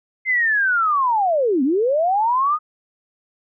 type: linear two-way sweep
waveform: sine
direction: down then up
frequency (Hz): 2099 to 246.9 to 1259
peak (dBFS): -15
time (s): 0.25-2.59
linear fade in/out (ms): 50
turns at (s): 1.63
effects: none